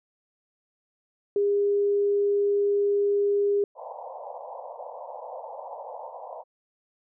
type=tone; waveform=sine; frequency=405.5 Hz; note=G#4; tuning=41 cents flat; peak=-20 dBFS; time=1.36-3.64 s; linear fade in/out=2 ms
type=band-pass noise; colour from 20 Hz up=pink; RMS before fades=-39 dBFS; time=3.75-6.44 s; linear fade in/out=50 ms; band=500 to 990 Hz; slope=96 dB/octave
effects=none